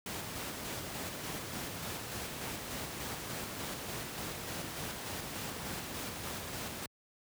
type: noise with tremolo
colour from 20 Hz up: pink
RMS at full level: -39 dBFS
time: 0.06-6.86 s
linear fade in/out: 2 ms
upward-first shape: square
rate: 3.4 Hz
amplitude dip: 25%
effects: high-pass 80 Hz 12 dB/octave